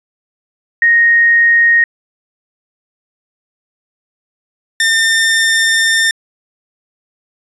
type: tone pair in turn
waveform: sine / sawtooth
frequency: 1864.7 / 1805.3 Hz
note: A#6 / A6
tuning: 0 / +44 cents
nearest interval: minor second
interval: 56 cents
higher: first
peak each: -6 dBFS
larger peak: neither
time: 0.82-1.84 / 4.8-6.11 s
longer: second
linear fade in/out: 2 ms
effects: resampled to 24000 Hz